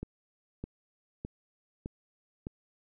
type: click train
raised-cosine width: 3 ms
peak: -24 dBFS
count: 5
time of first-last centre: 0.03-2.469 s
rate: 1.64 Hz
effects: none